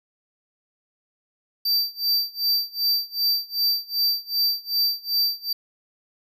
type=tone with tremolo; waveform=square; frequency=4661 Hz; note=D8; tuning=14 cents flat; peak=-18 dBFS; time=1.65-5.53 s; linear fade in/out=5 ms; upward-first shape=sine; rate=2.6 Hz; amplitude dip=95%; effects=none